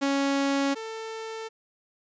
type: tone pair in turn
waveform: sawtooth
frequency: 277.2 / 445.5 Hz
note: C#4 / A4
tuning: 0 / +22 cents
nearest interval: minor sixth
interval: 822 cents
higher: second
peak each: -19 / -30 dBFS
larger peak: first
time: 0.01-0.75 / 0.75-1.49 s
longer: neither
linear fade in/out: 20 ms
effects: resampled to 16000 Hz